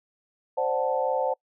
sine chord, D dominant seventh, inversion third, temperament equal, 523.3 / 587.3 / 740 / 880 Hz, C5 / D5 / F#5 / A5, 0 / 0 / 0 / 0 cents, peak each -26 / -30 / -30 / -29 dBFS, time 0.57-1.34 s, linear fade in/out 10 ms, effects noise-tail reverb RT60 0.1 s tail -26 dB re dry

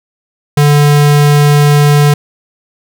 square tone, 146.2 Hz, D3, 7 cents flat, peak -5 dBFS, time 0.57-2.14 s, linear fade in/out 5 ms, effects none

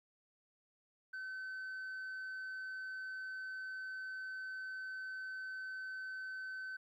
sine tone, 1527 Hz, G6, 46 cents flat, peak -39 dBFS, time 1.13-6.77 s, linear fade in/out 10 ms, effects tanh soft clip ceiling -41 dBFS + 13-bit

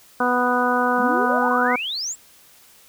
harmonic tone, 247.3 Hz, B3, 3 cents sharp, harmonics 1 / 2 / 3 / 4 / 5 / 6, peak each -24 / -24 / -24 / -24 / -24 / -24 dBFS, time 0.2-1.76 s, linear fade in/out 5 ms
sine exponential sweep, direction up, 190 to 7902 Hz, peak -24 dBFS, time 0.97-2.16 s, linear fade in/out 50 ms
effects white hiss -51 dBFS RMS until 2.88 s

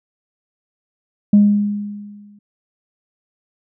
sine tone with exponential decay, 205.6 Hz, G#3, 17 cents flat, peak -4 dBFS, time 1.33-2.39 s, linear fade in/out 5 ms, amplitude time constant 230 ms, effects tanh soft clip ceiling -3 dBFS

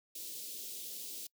white band-stop noise, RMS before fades -44 dBFS, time 0.15-1.27 s, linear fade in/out 5 ms, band 460 to 3200 Hz, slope 24 dB/octave, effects noise-tail reverb RT60 0.1 s tail -25 dB re dry + high-pass 300 Hz 12 dB/octave

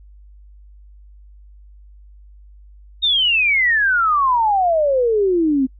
sine exponential sweep, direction down, 3740 to 255.6 Hz, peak -13 dBFS, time 3.02-5.67 s, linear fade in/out 20 ms, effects noise-tail reverb RT60 0.1 s tail -26 dB re dry + added 50 Hz sine -41 dBFS peak until 5.79 s

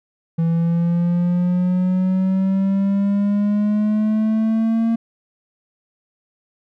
triangle exponential sweep, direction up, 164.81 to 229.2 Hz, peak -13 dBFS, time 0.38-4.96 s, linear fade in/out 10 ms, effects none

